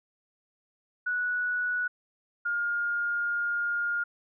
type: tone pair in turn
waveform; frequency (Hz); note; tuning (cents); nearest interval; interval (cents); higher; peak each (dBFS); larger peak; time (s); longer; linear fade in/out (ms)
sine; 1471 / 1416.4; F#6 / F6; -11 / +24; minor second; 65; first; -26; neither; 1.06-1.88 / 2.45-4.04; second; 10
effects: none